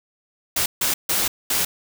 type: noise bursts at uneven times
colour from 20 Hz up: white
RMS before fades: -21 dBFS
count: 4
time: 0.56-0.66 / 0.81-0.94 / 1.09-1.28 / 1.5-1.65 s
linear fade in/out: 5 ms
effects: none